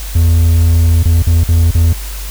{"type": "tone with dropouts", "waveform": "triangle", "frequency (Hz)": 83.3, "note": "E2", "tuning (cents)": 19, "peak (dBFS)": -4, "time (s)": [0.15, 1.93], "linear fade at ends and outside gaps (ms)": 5, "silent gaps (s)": [[1.031, 1.054], [1.224, 1.268], [1.438, 1.487], [1.71, 1.748]], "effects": ["added 50 Hz sine -21 dBFS peak until 2.3 s", "white hiss -29 dBFS RMS until 2.3 s"]}